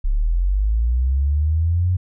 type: linear sweep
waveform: sine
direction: up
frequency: 32.95 to 92.5 Hz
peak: -15 dBFS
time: 0.04-1.97 s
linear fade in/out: 10 ms
effects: none